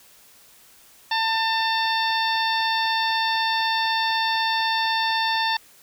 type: harmonic tone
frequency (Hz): 896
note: A5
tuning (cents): +31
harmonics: 1 / 2 / 3 / 4 / 5 / 6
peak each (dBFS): -23 / -26 / -32 / -28 / -30 / -35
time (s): 1.11-5.57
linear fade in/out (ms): 5
effects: white hiss -52 dBFS RMS until 5.82 s